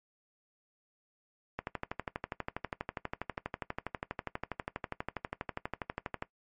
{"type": "click train", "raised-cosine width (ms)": 0.5, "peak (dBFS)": -19, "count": 58, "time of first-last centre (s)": [1.59, 6.224], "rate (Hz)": 12.3, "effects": ["noise-tail reverb RT60 0.1 s tail -17 dB re dry", "MP3 48 kbps"]}